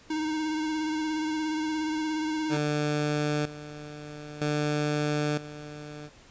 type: tone with vibrato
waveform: square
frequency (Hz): 311.1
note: D#4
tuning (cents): 0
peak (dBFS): -28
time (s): 0.1-2.57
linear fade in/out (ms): 5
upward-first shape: sine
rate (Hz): 17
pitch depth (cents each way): 27
type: tone with tremolo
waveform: 15% pulse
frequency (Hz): 148.9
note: D3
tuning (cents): +24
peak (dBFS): -19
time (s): 2.49-6.1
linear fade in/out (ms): 50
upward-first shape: square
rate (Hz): 0.52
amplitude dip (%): 80
effects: pink hiss -54 dBFS RMS until 6.3 s + resampled to 16000 Hz